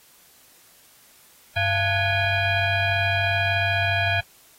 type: tone with frequency modulation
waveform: sine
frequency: 882 Hz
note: A5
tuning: 4 cents sharp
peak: -19 dBFS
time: 1.56-4.21 s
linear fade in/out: 10 ms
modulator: 785 Hz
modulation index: 2.6
effects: white hiss -54 dBFS RMS until 4.58 s + AAC 48 kbps